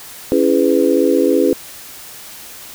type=chord; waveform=sine; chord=C# minor seventh; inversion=none; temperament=just; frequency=277.2 / 332.6 / 415.8 / 498.9 Hz; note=C#4 / E4 / G#4 / B4; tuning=0 / +16 / +2 / +17 cents; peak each=-16 dBFS; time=0.32-1.53 s; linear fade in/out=0 ms; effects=white hiss -35 dBFS RMS until 2.74 s